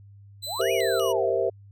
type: tone with vibrato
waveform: sawtooth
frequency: 3417 Hz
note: G#7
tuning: 49 cents sharp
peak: -29 dBFS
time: 0.42-1.13 s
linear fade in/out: 20 ms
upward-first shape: square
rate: 2.6 Hz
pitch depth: 280 cents each way
type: exponential two-way sweep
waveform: sine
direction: up then down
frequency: 523.3 to 2538 to 523.3 Hz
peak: -31 dBFS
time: 0.46-1.36 s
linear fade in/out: 50 ms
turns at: 0.72 s
type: chord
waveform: sine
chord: C dominant seventh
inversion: second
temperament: equal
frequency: 392 / 466.2 / 523.3 / 659.3 Hz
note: G4 / Bb4 / C5 / E5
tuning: 0 / 0 / 0 / 0 cents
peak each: -27 dBFS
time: 0.59-1.5 s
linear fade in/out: 10 ms
effects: added 100 Hz sine -46 dBFS peak until 1.71 s